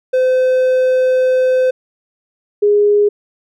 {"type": "tone pair in turn", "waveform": ["triangle", "sine"], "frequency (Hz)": [513, 412.9], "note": ["C5", "G#4"], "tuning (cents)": [-34, -10], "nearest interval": "major third", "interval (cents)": 376, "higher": "first", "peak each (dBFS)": -8, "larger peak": "neither", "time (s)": [[0.13, 1.71], [2.62, 3.09]], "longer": "first", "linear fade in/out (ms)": 10, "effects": []}